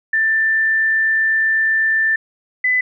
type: tone pair in turn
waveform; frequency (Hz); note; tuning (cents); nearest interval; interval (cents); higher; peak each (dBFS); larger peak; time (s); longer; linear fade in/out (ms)
sine; 1776 / 2005; A6 / B6; +16 / +26; major second; 210; second; -13; neither; 0.13-2.16 / 2.64-2.81; first; 5
effects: none